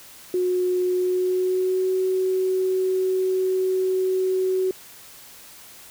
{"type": "tone with pitch glide", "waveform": "sine", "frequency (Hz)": [363.2, 374.3], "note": ["F#4", "F#4"], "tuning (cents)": [-32, 20], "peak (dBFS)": -19, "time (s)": [0.34, 4.71], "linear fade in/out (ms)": 2, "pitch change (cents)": 52, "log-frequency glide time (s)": [0.92, 1.92], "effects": ["white hiss -45 dBFS RMS until 5.9 s"]}